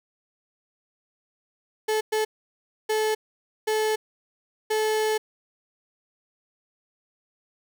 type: tone bursts at uneven times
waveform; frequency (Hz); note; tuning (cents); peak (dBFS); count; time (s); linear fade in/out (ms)
35% pulse; 433.1; A4; -27; -20; 5; 1.88-2.01 / 2.12-2.25 / 2.89-3.15 / 3.67-3.96 / 4.7-5.18; 10
effects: none